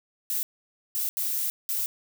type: noise bursts at uneven times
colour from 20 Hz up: violet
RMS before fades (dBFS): -28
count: 4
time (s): 0.3-0.43 / 0.95-1.09 / 1.17-1.5 / 1.69-1.86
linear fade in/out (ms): 0
effects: none